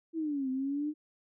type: exponential two-way sweep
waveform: sine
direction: down then up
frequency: 333.4 to 257.4 to 306.8 Hz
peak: -30 dBFS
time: 0.13-0.94 s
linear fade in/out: 50 ms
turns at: 0.5 s
effects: none